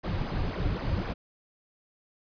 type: noise with flanger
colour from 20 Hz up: brown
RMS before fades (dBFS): -30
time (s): 0.03-1.14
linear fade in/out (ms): 20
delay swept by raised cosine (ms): 0.26 to 4.76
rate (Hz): 3.9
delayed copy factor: -0.7
effects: resampled to 11025 Hz